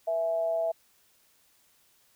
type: tone with amplitude modulation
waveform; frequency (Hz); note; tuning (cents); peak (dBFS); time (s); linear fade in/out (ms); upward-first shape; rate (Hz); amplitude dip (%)
sine; 659.3; E5; 0; -23; 0.07-0.72; 10; sine; 177; 50
effects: white hiss -65 dBFS RMS until 2.15 s